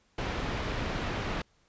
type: low-pass noise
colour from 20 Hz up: pink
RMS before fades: -33 dBFS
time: 0.18-1.42 s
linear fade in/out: 5 ms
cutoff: 3100 Hz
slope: 12 dB/octave
effects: pink hiss -68 dBFS RMS until 1.68 s + resampled to 16000 Hz